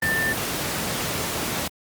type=tone in noise; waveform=sine; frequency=1785 Hz; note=A6; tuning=24 cents sharp; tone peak=-21 dBFS; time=0.02-0.33 s; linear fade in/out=5 ms; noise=pink; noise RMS=-26 dBFS; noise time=0.02-1.68 s; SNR=+2 dB; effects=high-pass 100 Hz 12 dB/octave + Opus 32 kbps